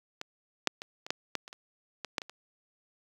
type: clicks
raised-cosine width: 0.2 ms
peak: -19 / -6 / -22 / -24 / -11 / -13 / -28 / -28 / -19 / -11 / -22 / -28 dBFS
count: 12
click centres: 0.214 / 0.673 / 0.819 / 1.065 / 1.105 / 1.353 / 1.479 / 1.529 / 2.047 / 2.182 / 2.218 / 2.296 s
effects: high-pass 200 Hz 12 dB/octave + 8-bit